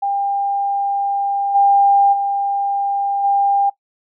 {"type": "tone with level steps", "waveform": "sine", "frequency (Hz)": 799, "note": "G5", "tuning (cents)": 33, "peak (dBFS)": [-16, -9, -16, -12], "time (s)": [0.02, 3.7], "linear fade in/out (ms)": 10, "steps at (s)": [1.54, 2.12, 3.23], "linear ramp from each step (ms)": 20, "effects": ["noise-tail reverb RT60 0.1 s tail -19 dB re dry"]}